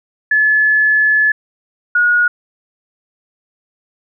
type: tone pair in turn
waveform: sine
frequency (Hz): 1720 / 1446.3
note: A6 / F#6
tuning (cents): -40 / -40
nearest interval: minor third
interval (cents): 300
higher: first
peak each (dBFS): -9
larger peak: neither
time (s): 0.31-1.32 / 1.95-2.28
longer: first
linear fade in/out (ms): 5
effects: none